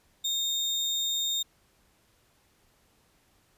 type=tone with sample-and-hold; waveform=sine; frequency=3672 Hz; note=A#7; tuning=27 cents flat; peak=-26 dBFS; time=0.24-1.43 s; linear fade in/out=10 ms; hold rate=11025 Hz; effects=pink hiss -66 dBFS RMS until 3.57 s + resampled to 32000 Hz